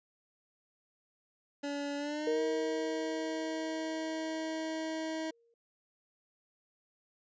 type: tone with pitch glide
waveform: 25% pulse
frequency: 285.6 to 318.7 Hz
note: D4 to D#4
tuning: -48 to +42 cents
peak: -31 dBFS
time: 1.63-5.31 s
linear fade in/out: 10 ms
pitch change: +190 cents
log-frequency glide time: 1.97-2.41 s
type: tone with exponential decay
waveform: sine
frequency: 466.2 Hz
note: A#4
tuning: in tune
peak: -28 dBFS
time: 2.27-5.54 s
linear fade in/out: 2 ms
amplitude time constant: 710 ms
effects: resampled to 16000 Hz